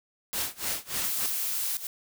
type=noise with tremolo; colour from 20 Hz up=white; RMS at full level=-29 dBFS; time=0.33-1.26 s; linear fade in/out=0 ms; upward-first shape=sine; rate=3.4 Hz; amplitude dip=95%
type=noise; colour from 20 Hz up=blue; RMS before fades=-30 dBFS; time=1.04-1.77 s; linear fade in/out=0 ms
type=noise with exponential growth; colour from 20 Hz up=blue; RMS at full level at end=-32 dBFS; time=1.59-1.87 s; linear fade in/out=1 ms; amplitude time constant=60 ms
effects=none